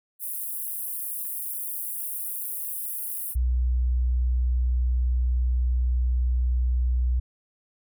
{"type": "high-pass noise", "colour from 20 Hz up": "pink", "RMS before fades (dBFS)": -32, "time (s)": [0.19, 3.36], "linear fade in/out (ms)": 50, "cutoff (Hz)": 10000, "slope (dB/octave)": 48}
{"type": "tone", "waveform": "sine", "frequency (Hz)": 61.74, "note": "B1", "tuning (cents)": 0, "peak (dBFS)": -20, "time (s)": [3.35, 7.2], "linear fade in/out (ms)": 10}
{"effects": []}